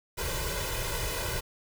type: noise with comb filter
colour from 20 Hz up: pink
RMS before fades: -32 dBFS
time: 0.17-1.41 s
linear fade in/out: 20 ms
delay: 2 ms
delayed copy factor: +0.9
effects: none